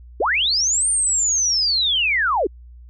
sine linear two-way sweep, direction up then down, 317 to 9020 to 317 Hz, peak -16 dBFS, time 0.2-2.47 s, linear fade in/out 5 ms, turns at 0.89 s, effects added 60 Hz sine -39 dBFS peak until 2.89 s

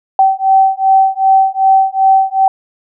sine beating tone pair, 769 / 771.6 Hz, G5 / G5, -33 / -28 cents, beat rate 2.6 Hz, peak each -10 dBFS, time 0.19-2.48 s, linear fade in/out 2 ms, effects none

